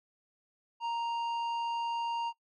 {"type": "tone with tanh clipping", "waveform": "sine", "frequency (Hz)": 932.3, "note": "A#5", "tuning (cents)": 0, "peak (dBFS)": -33, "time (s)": [0.8, 2.33], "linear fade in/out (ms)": 50, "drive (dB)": 12, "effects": ["noise-tail reverb RT60 0.1 s tail -21 dB re dry", "low-pass 5000 Hz 12 dB/octave"]}